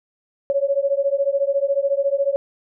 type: beating tone pair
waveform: sine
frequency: 550 / 564 Hz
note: C#5 / C#5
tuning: -14 / +30 cents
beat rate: 14 Hz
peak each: -20 dBFS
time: 0.5-2.36 s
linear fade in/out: 0 ms
effects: none